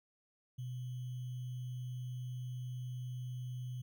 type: tone with sample-and-hold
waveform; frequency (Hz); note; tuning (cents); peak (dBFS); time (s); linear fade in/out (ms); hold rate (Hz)
sine; 125.3; B2; +25; -39; 0.58-3.82; 10; 3150
effects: none